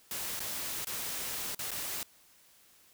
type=noise with dropouts; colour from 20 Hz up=white; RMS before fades=-37 dBFS; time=0.11-2.03 s; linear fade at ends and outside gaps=1 ms; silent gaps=0.394-0.403 / 0.846-0.87 / 1.548-1.591 / 1.708-1.715 s; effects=white hiss -62 dBFS RMS until 2.93 s